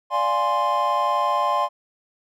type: chord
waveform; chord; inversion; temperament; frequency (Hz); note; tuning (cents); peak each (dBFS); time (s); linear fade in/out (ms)
triangle; D half-diminished seventh; none; equal; 587.3 / 698.5 / 830.6 / 1046.5; D5 / F5 / Ab5 / C6; 0 / 0 / 0 / 0; -25 / -25 / -24 / -19; 0.1-1.69; 50
effects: none